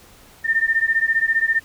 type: beating tone pair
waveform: sine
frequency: 1800 / 1815 Hz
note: A6 / A#6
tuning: +39 / -47 cents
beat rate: 15 Hz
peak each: -19 dBFS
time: 0.44-1.6 s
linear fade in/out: 20 ms
effects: pink hiss -48 dBFS RMS until 1.64 s